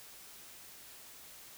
silence, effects white hiss -53 dBFS RMS until 1.57 s

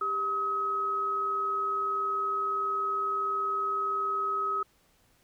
sine tone pair together, 395.2 / 1273.7 Hz, G4 / D#6, +14 / +40 cents, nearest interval octave + minor sixth, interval 2026 cents, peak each -38 / -27 dBFS, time 0.01-4.63 s, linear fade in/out 5 ms, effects pink hiss -66 dBFS RMS until 5.23 s

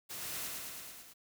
white noise with echo, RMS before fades -43 dBFS, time 0.09-0.48 s, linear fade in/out 20 ms, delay 110 ms, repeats 6, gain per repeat -2 dB, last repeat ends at 1.14 s, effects none

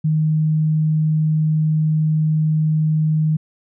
sine tone, 155.6 Hz, D#3, in tune, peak -14 dBFS, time 0.04-3.37 s, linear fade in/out 10 ms, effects none

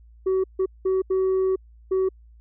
sine tone bursts at uneven times, 378.2 Hz, F#4, 38 cents sharp, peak -16 dBFS, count 5, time 0.26-0.44 / 0.59-0.66 / 0.85-1.02 / 1.1-1.56 / 1.91-2.09 s, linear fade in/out 10 ms, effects tanh soft clip ceiling -18 dBFS + added 57 Hz sine -47 dBFS peak until 2.4 s

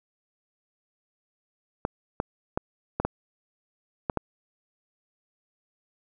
clicks, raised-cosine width 1 ms, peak -11 dBFS, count 7, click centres 1.851 / 2.201 / 2.575 / 3 / 3.05 / 4.098 / 4.173 s, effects none

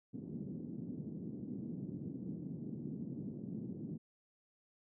pink band-pass noise, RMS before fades -44 dBFS, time 0.13-3.98 s, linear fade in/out 20 ms, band 150 to 290 Hz, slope 24 dB/octave, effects none

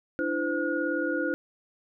sine tone cluster, 297.4 / 335.8 / 514 / 1441 Hz, D4 / E4 / C5 / F#6, +22 / +32 / -31 / -46 cents, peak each -31 dBFS, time 0.19-1.34 s, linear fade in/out 0 ms, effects none

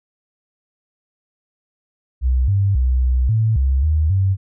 sine tone with pitch steps, 63.5 / 99 / 63.5 / 63.1 / 110.8 / 66.7 / 77.5 / 96.1 Hz, B1 / G2 / B1 / B1 / A2 / C2 / D#2 / G2, +49 / +18 / +49 / +38 / +13 / +34 / -6 / -34 cents, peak -13 dBFS, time 2.21-4.37 s, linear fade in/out 50 ms, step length 270 ms, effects none

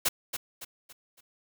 white noise with echo, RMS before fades -25 dBFS, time 0.05-0.09 s, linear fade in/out 10 ms, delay 280 ms, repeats 4, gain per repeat -8 dB, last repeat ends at 1.21 s, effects none

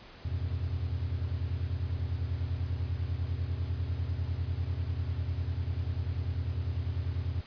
triangle chord, E suspended second, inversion none, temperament equal, 82.41 / 92.5 / 123.47 Hz, E2 / F#2 / B2, 0 / 0 / 0 cents, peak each -31 / -32 / -36 dBFS, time 0.25-7.41 s, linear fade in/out 5 ms, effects pink hiss -51 dBFS RMS until 7.46 s + resampled to 11025 Hz

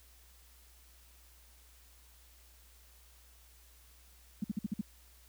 sine tone bursts, 207.7 Hz, G#3, in tune, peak -30 dBFS, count 6, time 4.42-4.812 s, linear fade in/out 5 ms, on 22 ms, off 52 ms, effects added 60 Hz sine -60 dBFS peak until 5.28 s + white hiss -63 dBFS RMS until 5.28 s

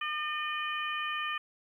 harmonic tone with a mistuned harmonic, 605 Hz, D#5, 49 cents flat, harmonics 2 / 3 / 4 / 5, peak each -35 / -37 / -38 / -39 dBFS, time 0.01-1.38 s, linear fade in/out 5 ms, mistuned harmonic 4, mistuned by +23 cents, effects 11-bit

